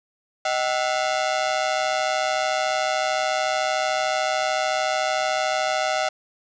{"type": "ring-modulated tone", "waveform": "sawtooth", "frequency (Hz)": 693, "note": "F5", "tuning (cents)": -14, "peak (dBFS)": -14, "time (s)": [0.45, 6.09], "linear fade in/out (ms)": 5, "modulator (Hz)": 66.8, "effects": ["resampled to 16000 Hz", "7-bit"]}